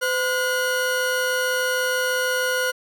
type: tone pair together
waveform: 40% pulse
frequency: 510 / 1443.7 Hz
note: C5 / F#6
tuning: -44 / -43 cents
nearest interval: octave + tritone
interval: 1801 cents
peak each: -23 / -22 dBFS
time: 0.01-2.72 s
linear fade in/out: 20 ms
effects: none